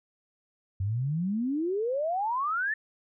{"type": "exponential sweep", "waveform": "sine", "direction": "up", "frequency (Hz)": [92.2, 1810], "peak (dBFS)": -26, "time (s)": [0.8, 2.74], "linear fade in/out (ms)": 5, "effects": []}